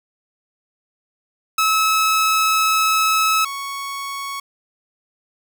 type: tone pair in turn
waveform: sawtooth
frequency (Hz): 1295 / 1110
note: E6 / C#6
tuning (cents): -31 / +2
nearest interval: minor third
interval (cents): 267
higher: first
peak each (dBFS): -11 / -22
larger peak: first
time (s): 1.58-3.45 / 3.45-4.4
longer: first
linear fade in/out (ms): 5
effects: none